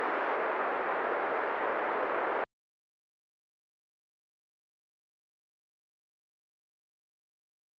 pink band-pass noise, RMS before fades -31 dBFS, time 0-2.44 s, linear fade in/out 0 ms, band 400 to 1800 Hz, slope 24 dB/octave, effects Opus 48 kbps

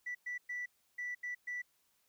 sine tone bursts at uneven times, 1966 Hz, B6, 8 cents flat, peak -36 dBFS, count 6, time 0.06-0.15 / 0.26-0.38 / 0.49-0.66 / 0.98-1.15 / 1.23-1.35 / 1.47-1.62 s, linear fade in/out 10 ms, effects tanh soft clip ceiling -34 dBFS + white hiss -75 dBFS RMS until 2.08 s

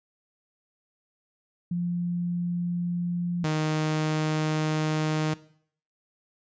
sine / sawtooth tone pair in turn, 174.61 / 155.16 Hz, F3 / D#3, 0 / -4 cents, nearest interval major second, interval 204 cents, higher first, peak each -25 / -20 dBFS, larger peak second, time 1.71-3.44 / 3.44-5.34 s, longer second, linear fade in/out 5 ms, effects noise-tail reverb RT60 0.6 s tail -19 dB re dry + resampled to 16000 Hz

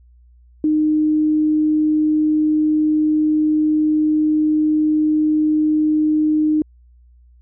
sine tone, 307 Hz, D#4, 23 cents flat, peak -13 dBFS, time 0.64-6.62 s, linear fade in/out 2 ms, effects added 60 Hz sine -46 dBFS peak until 7.41 s

